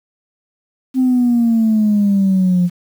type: exponential sweep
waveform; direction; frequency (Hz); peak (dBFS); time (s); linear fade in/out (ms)
sine; down; 261.6 to 174.61; -9; 0.94-2.7; 50
effects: tanh soft clip ceiling -7 dBFS + 7-bit